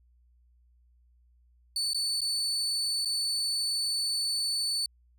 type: tone with dropouts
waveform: 35% pulse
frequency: 4487 Hz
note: C#8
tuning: 20 cents sharp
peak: -26 dBFS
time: 1.76-4.86 s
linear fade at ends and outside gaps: 2 ms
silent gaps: 1.934-1.945 / 2.207-2.216 / 3.049-3.056 s
effects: added 60 Hz sine -60 dBFS peak until 5.18 s